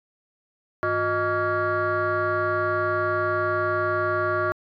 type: tone with frequency modulation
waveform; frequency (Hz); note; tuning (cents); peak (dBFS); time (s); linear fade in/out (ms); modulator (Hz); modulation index
sine; 880; A5; 0; -20; 0.83-4.52; 0; 260; 2.5
effects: tanh soft clip ceiling -16 dBFS